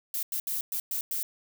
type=noise bursts at uneven times; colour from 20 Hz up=violet; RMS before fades=-31 dBFS; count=6; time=0.14-0.23 / 0.32-0.4 / 0.47-0.61 / 0.72-0.8 / 0.91-1.01 / 1.11-1.23 s; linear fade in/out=2 ms; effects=none